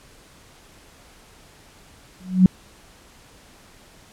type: tone with exponential growth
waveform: sine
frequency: 185 Hz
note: F#3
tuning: in tune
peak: -5 dBFS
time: 2.2-2.46 s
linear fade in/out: 2 ms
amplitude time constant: 56 ms
effects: pink hiss -50 dBFS RMS until 4.12 s + low-pass 11000 Hz 12 dB/octave